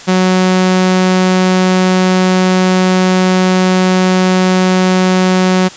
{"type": "tone", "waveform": "sawtooth", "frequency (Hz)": 185, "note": "F#3", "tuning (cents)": 0, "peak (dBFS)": -4, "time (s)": [0.07, 5.69], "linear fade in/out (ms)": 20, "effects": ["white hiss -32 dBFS RMS until 5.76 s", "resampled to 16000 Hz"]}